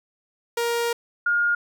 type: tone pair in turn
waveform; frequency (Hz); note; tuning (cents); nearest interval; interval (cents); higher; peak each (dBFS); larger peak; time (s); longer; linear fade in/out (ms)
sawtooth / sine; 470 / 1420.7; A#4 / F6; +14 / +29; octave + perfect fifth; 1915; second; -18; neither; 0.57-0.93 / 1.26-1.55; first; 5
effects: none